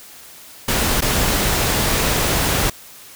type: noise with dropouts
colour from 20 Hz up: pink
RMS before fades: -18 dBFS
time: 0.68-2.7 s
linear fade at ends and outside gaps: 5 ms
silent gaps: 1.008-1.02 s
effects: white hiss -41 dBFS RMS until 3.15 s